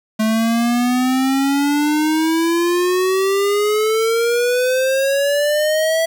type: exponential sweep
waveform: square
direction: up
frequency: 216.3 to 659.3 Hz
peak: -15 dBFS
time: 0.19-6.06 s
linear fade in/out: 10 ms
effects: 7-bit